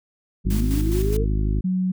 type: linear sweep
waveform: sine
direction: up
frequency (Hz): 170.2 to 466.2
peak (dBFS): -24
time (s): 0.44-1.26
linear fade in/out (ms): 50
type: harmonic tone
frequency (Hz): 51.91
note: G#1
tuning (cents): 0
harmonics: 1 / 2 / 3 / 4 / 5 / 6 / 7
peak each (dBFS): -20 / -26 / -30 / -32 / -34 / -36 / -37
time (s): 0.45-1.61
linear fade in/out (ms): 10
type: noise with tremolo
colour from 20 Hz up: white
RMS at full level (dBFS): -36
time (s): 0.5-1.17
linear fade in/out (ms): 5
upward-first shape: square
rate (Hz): 4.8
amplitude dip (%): 55
type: tone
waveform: sine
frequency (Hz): 185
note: F#3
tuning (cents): 0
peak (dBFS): -19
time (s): 1.64-1.92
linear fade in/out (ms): 10
effects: none